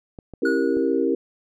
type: clicks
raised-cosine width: 2 ms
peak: -24 dBFS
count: 3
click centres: 0.188 / 0.337 / 0.77 s
type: chord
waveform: sine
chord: C# diminished seventh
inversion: none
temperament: equal with one note detuned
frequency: 270.9 / 329.6 / 392 / 466.2 Hz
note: C#4 / E4 / G4 / Bb4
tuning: -40 / 0 / 0 / 0 cents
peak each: -24 dBFS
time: 0.42-1.15 s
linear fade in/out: 5 ms
type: tone with exponential decay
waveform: triangle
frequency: 1459 Hz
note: F#6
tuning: 25 cents flat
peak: -20 dBFS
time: 0.45-1.05 s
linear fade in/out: 5 ms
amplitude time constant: 130 ms
effects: none